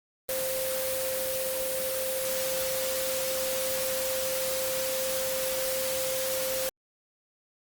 sine tone in noise, 523.3 Hz, C5, in tune, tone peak -30 dBFS, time 0.29-6.69 s, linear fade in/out 0 ms, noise white, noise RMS -32 dBFS, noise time 0.29-6.69 s, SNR -1 dB, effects Opus 24 kbps

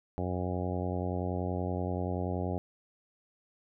harmonic tone, 90.5 Hz, F#2, 38 cents flat, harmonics 1 / 2 / 3 / 4 / 5 / 6 / 7 / 8 / 9, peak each -34 / -37 / -39 / -40 / -41 / -42 / -42 / -43 / -44 dBFS, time 0.18-2.58 s, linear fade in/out 0 ms, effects none

